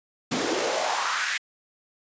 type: noise with high-pass filter sweep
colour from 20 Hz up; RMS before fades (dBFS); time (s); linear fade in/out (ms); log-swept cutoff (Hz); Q
pink; -26; 0.31-1.38; 10; 250 to 2000; 3.3
effects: resampled to 16000 Hz